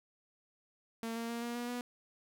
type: tone with pitch steps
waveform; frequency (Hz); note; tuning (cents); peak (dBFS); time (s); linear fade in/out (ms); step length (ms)
sawtooth; 227.8 / 231 / 234.2 / 237.5 / 240.8 / 244.1; A#3 / A#3 / A#3 / A#3 / B3 / B3; -40 / -16 / +8 / +33 / -44 / -20; -33; 1.03-1.81; 0; 130
effects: none